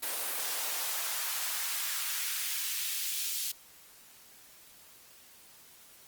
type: noise with high-pass filter sweep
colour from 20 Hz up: white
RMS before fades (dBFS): -34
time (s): 0.02-3.52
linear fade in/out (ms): 10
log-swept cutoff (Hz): 410 to 3500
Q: 1
effects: white hiss -56 dBFS RMS until 6.07 s + Opus 32 kbps